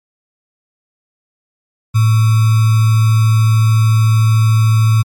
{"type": "tone with sample-and-hold", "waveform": "sine", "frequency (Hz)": 110.8, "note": "A2", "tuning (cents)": 13, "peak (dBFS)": -7, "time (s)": [1.94, 5.03], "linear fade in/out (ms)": 20, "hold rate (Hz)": 1225, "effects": ["MP3 64 kbps"]}